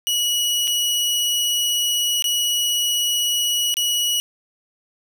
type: tone with dropouts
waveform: sawtooth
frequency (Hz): 2921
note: F#7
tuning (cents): -23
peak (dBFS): -15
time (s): 0.07-4.2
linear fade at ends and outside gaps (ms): 0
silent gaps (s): 0.673-0.677 / 2.223-2.242 / 3.741-3.769
effects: none